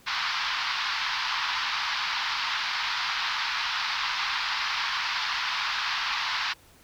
pink band-pass noise, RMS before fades -29 dBFS, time 0.06-6.54 s, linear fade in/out 20 ms, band 910 to 5100 Hz, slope 48 dB/octave, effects pink hiss -56 dBFS RMS until 6.83 s

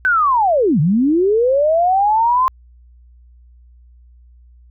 sine linear two-way sweep, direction down then up, 1545 to 137.4 to 1054 Hz, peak -11 dBFS, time 0.05-2.48 s, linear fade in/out 0 ms, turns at 0.8 s, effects added 60 Hz sine -43 dBFS peak until 4.7 s

